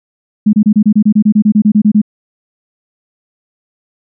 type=tone bursts; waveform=sine; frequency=211 Hz; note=G#3; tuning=28 cents sharp; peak=-4 dBFS; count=16; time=0.46-2.017 s; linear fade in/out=10 ms; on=72 ms; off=27 ms; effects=none